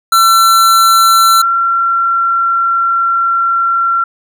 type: tone pair in turn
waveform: square / sine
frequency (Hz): 1350 / 1364.1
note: E6 / F6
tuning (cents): +41 / -41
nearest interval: unison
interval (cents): 18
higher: second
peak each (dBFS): -6 / -9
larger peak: first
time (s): 0.12-1.42 / 1.42-4.04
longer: second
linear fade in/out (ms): 5
effects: none